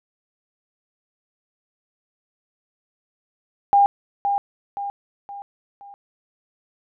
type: tone with echo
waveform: sine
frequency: 804 Hz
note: G5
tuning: 44 cents sharp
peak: -11 dBFS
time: 3.73-3.86 s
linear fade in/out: 0 ms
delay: 520 ms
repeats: 4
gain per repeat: -7 dB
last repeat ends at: 5.94 s
effects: none